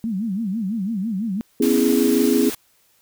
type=tone with vibrato; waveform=sine; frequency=207.7 Hz; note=G#3; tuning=in tune; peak=-21 dBFS; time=0.04-1.41 s; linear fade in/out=0 ms; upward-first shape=sine; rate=6 Hz; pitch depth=210 cents each way
type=chord; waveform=sine; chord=C# minor seventh; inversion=third; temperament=equal with one note detuned; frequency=246.9 / 273.2 / 329.6 / 415.3 Hz; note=B3 / C#4 / E4 / G#4; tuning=0 / -25 / 0 / 0 cents; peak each=-19 / -20 / -21 / -20 dBFS; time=1.6-2.5 s; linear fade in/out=5 ms
type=noise; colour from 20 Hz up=white; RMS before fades=-30 dBFS; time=1.62-2.55 s; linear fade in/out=5 ms
effects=white hiss -60 dBFS RMS until 3.01 s